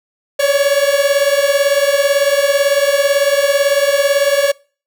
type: beating tone pair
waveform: 45% pulse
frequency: 554.4 / 572.4 Hz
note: C#5 / D5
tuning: 0 / -45 cents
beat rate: 18 Hz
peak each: -14 dBFS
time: 0.39-4.52 s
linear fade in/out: 10 ms
effects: noise-tail reverb RT60 0.4 s tail -25 dB re dry